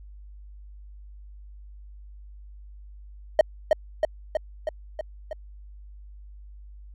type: tone with echo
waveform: triangle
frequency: 622.3 Hz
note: D#5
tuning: in tune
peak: -9 dBFS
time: 3.39-3.41 s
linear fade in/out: 2 ms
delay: 320 ms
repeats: 6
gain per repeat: -3 dB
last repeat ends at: 5.33 s
effects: added 50 Hz sine -42 dBFS peak until 6.94 s